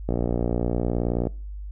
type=click train; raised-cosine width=2 ms; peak=-11 dBFS; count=71; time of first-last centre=0.09-1.27 s; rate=59.3 Hz; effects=noise-tail reverb RT60 0.4 s tail -24 dB re dry + added 50 Hz sine -32 dBFS peak until 1.71 s